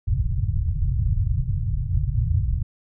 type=low-pass noise; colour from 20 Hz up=white; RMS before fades=-22 dBFS; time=0.07-2.63 s; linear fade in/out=10 ms; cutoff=130 Hz; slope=48 dB/octave; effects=none